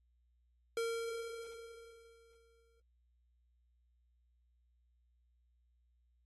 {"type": "tone with exponential decay", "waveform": "square", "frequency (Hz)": 460.2, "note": "A#4", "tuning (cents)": -22, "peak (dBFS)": -34, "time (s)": [0.77, 2.8], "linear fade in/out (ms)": 2, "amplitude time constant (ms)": 440, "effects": ["added 60 Hz sine -70 dBFS peak until 6.25 s", "AAC 32 kbps"]}